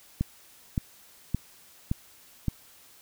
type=click train; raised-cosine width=5 ms; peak=-13 dBFS; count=5; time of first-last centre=0.21-2.483 s; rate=1.76 Hz; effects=white hiss -55 dBFS RMS until 3.01 s

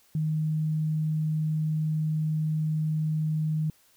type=tone; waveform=sine; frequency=155.56 Hz; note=D#3; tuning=in tune; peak=-24 dBFS; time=0.15-3.7 s; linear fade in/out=2 ms; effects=white hiss -62 dBFS RMS until 3.96 s

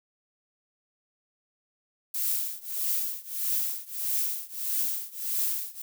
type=noise with tremolo; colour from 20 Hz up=violet; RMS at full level=-26 dBFS; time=2.14-5.82 s; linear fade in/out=5 ms; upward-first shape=triangle; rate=1.6 Hz; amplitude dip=95%; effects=none

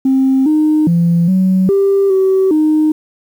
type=tone with pitch steps; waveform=sine; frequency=265.4 / 307.3 / 170.2 / 187.5 / 394.2 / 381.3 / 308.6 Hz; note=C4 / D#4 / F3 / F#3 / G4 / G4 / D#4; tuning=+25 / -21 / -44 / +23 / +10 / -48 / -14 cents; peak=-7 dBFS; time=0.05-2.92 s; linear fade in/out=5 ms; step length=410 ms; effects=tanh soft clip ceiling -5 dBFS + 7-bit

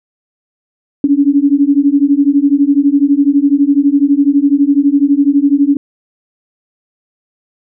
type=beating tone pair; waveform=sine; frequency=277.2 / 289.2 Hz; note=C#4 / D4; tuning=0 / -27 cents; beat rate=12 Hz; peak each=-10 dBFS; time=1.04-5.77 s; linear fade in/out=2 ms; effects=none

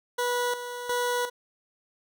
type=tone with tremolo; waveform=20% pulse; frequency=488.6 Hz; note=B4; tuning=19 cents flat; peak=-20 dBFS; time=0.18-1.3 s; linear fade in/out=10 ms; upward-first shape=square; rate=1.4 Hz; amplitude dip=65%; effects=none

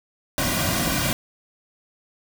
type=noise with comb filter; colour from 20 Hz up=pink; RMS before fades=-23 dBFS; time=0.38-1.13 s; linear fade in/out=0 ms; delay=2.3 ms; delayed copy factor=-0.9; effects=none

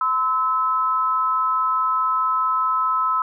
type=tone pair together; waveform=sine; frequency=1024.7 / 1300 Hz; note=C6 / E6; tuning=-36 / -24 cents; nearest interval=major third; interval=412 cents; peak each=-22 / -19 dBFS; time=0.01-3.22 s; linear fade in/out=2 ms; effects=none

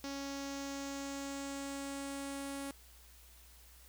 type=tone with low-pass filter sweep; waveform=sawtooth; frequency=277.2 Hz; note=C#4; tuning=in tune; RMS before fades=-42 dBFS; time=0.04-2.71 s; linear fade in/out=0 ms; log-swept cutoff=5700 to 9900 Hz; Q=3.2; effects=added 60 Hz sine -59 dBFS peak until 3.88 s + white hiss -61 dBFS RMS until 3.88 s

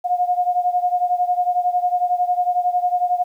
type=beating tone pair; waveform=sine; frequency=714 / 725 Hz; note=F5 / F#5; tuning=+38 / -35 cents; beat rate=11 Hz; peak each=-18 / -21 dBFS; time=0.04-3.24 s; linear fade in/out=20 ms; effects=9-bit

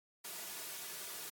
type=noise with comb filter; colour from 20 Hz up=white; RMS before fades=-45 dBFS; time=0.24-1.3 s; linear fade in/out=10 ms; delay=3.8 ms; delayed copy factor=-0.5; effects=high-pass 200 Hz 12 dB/octave + AAC 64 kbps

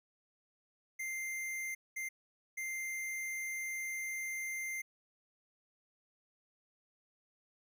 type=tone bursts at uneven times; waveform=square; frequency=2093 Hz; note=C7; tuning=in tune; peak=-38 dBFS; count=3; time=0.99-1.75 / 1.96-2.09 / 2.57-4.82 s; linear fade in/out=10 ms; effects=none

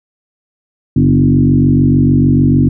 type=tone with frequency modulation; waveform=sine; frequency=196 Hz; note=G3; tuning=in tune; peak=-6 dBFS; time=0.96-2.69 s; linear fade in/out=5 ms; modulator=46.7 Hz; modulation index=2.3; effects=none

